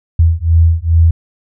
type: beating tone pair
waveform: sine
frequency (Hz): 81.5 / 83.9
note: E2 / E2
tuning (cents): -19 / +31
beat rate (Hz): 2.4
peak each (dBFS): -10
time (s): 0.19-1.11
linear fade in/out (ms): 5
effects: none